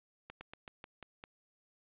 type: slowing click train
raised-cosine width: 0.3 ms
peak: -30 dBFS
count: 7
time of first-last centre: 0.3-1.239 s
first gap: 110 ms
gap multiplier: 1.14
effects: resampled to 8000 Hz + 11-bit